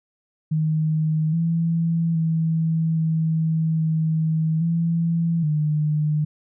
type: tone with pitch steps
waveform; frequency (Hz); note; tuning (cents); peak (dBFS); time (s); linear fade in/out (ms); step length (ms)
sine; 156.4 / 166 / 161.9 / 160.4 / 159.1 / 167 / 151.6; D#3 / E3 / E3 / E3 / D#3 / E3 / D#3; +9 / +12 / -31 / -47 / +39 / +23 / -45; -18; 0.51-6.25; 10; 820
effects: none